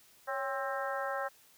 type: harmonic tone with a mistuned harmonic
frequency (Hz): 264.7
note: C4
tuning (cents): +20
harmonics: 2 / 3 / 4 / 5 / 6 / 7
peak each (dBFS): -37 / -39 / -41 / -40 / -41 / -45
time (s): 0.27-1.29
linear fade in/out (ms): 20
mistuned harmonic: 2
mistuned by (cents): +77
effects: white hiss -62 dBFS RMS until 1.57 s